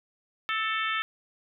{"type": "harmonic tone with a mistuned harmonic", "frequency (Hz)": 443.5, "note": "A4", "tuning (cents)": 14, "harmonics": [3, 4, 5, 6, 7, 8], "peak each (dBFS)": [-30, -32, -34, -36, -37, -38], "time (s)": [0.49, 1.02], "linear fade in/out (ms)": 0, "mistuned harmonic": 3, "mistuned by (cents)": -28, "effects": []}